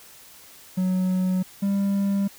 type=tone pair in turn; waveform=triangle; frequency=185 / 198.39 Hz; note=F#3 / G3; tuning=0 / +21 cents; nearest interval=minor second; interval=121 cents; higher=second; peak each=-18 / -18 dBFS; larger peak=neither; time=0.77-1.43 / 1.62-2.28 s; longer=neither; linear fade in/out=10 ms; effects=white hiss -48 dBFS RMS until 2.38 s